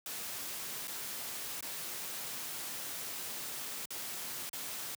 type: noise with dropouts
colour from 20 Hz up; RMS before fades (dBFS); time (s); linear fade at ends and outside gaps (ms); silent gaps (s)
white; -41; 0.06-4.95; 2; 0.874-0.879 / 1.608-1.625 / 3.856-3.905 / 4.494-4.531
effects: high-pass 100 Hz 12 dB/octave